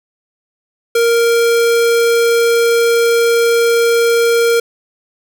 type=tone; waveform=square; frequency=466.2 Hz; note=A#4; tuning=in tune; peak=-10 dBFS; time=0.95-4.6 s; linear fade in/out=5 ms; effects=none